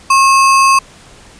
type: tone with sample-and-hold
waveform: sine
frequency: 1084 Hz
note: C#6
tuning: 39 cents flat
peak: -5 dBFS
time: 0.1-0.79 s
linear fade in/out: 5 ms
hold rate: 3675 Hz
effects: pink hiss -40 dBFS RMS until 1.39 s + resampled to 22050 Hz